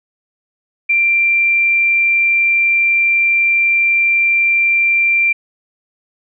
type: tone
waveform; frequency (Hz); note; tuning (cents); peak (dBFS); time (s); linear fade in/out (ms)
sine; 2364; D7; +11; -10; 0.89-5.33; 10
effects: none